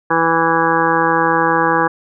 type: harmonic tone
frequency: 164.81 Hz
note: E3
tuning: in tune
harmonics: 1 / 2 / 3 / 5 / 6 / 7 / 8 / 9 / 10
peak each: -26 / -20 / -19 / -19 / -19 / -19 / -27 / -23 / -20 dBFS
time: 0.1-1.88 s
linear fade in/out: 10 ms
effects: none